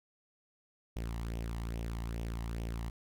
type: tone with flanger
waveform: sawtooth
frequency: 57 Hz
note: A#1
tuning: 38 cents flat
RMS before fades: -38 dBFS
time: 0.96-2.9 s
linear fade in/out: 5 ms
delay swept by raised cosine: 0.33 to 1.04 ms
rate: 2.4 Hz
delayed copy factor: +0.55
effects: none